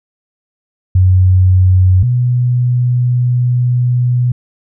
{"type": "tone pair in turn", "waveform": "sine", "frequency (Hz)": [92.5, 123.47], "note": ["F#2", "B2"], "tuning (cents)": [0, 0], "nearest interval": "perfect fourth", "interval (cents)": 500, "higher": "second", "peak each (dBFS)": [-5, -9], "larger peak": "first", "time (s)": [[0.95, 2.03], [2.03, 4.32]], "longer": "second", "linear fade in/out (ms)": 5, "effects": []}